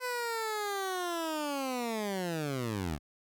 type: linear sweep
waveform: 15% pulse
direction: down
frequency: 507 to 68.9 Hz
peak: -26 dBFS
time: 0-2.99 s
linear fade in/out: 50 ms
effects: none